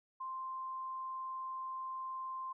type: tone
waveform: sine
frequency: 1046.5 Hz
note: C6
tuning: in tune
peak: -39 dBFS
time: 0.2-2.53 s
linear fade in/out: 10 ms
effects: none